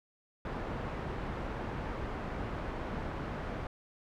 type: low-pass noise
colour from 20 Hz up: pink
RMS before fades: -38 dBFS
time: 0.45-3.67 s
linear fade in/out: 2 ms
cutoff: 1500 Hz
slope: 12 dB/octave
effects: none